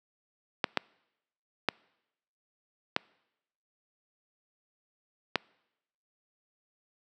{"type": "clicks", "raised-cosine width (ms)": 0.3, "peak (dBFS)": -8, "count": 5, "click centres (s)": [0.642, 0.773, 1.687, 2.964, 5.357], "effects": ["noise-tail reverb RT60 0.9 s tail -26 dB re dry", "high-pass 200 Hz 12 dB/octave"]}